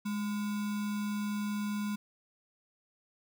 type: tone with sample-and-hold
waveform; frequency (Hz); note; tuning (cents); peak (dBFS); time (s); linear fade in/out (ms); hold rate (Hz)
sine; 207.7; G#3; 0; -31; 0.05-1.96; 10; 1225
effects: none